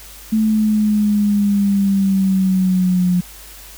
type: linear sweep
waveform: sine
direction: down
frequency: 219.6 to 178 Hz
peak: -12 dBFS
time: 0.32-3.21 s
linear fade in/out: 10 ms
effects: added 50 Hz sine -41 dBFS peak until 3.77 s + white hiss -39 dBFS RMS until 3.77 s